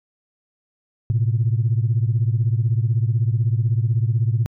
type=beating tone pair; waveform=sine; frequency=110.4 / 126.4 Hz; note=A2 / B2; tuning=+6 / +41 cents; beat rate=16 Hz; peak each=-17 / -20 dBFS; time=1.1-4.46 s; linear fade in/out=0 ms; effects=tanh soft clip ceiling -10 dBFS